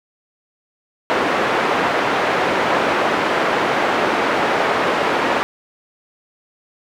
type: band-pass noise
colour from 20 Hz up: pink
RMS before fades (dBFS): -18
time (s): 1.1-5.43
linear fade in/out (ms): 0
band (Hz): 380 to 1900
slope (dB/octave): 12
effects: none